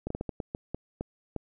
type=slowing click train; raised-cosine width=2 ms; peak=-19 dBFS; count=10; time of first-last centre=0.07-1.363 s; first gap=34 ms; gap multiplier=1.34; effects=none